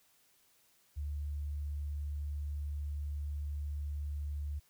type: tone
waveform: sine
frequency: 73 Hz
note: D2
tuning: 10 cents flat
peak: -35 dBFS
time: 0.96-4.6 s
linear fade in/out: 20 ms
effects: white hiss -69 dBFS RMS until 4.69 s